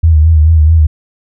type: tone with vibrato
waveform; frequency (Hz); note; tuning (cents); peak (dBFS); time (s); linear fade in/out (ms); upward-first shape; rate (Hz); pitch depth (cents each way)
sine; 79.1; D#2; +29; -3; 0.03-0.87; 10; sine; 4.6; 68
effects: none